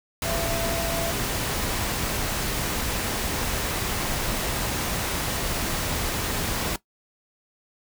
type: tone in noise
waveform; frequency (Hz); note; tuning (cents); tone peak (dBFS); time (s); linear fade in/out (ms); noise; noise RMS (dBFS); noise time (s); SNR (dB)
sine; 670; E5; +28; -29; 0.25-1.11; 2; pink; -27; 0.22-6.76; -5
effects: noise-tail reverb RT60 0.1 s tail -17 dB re dry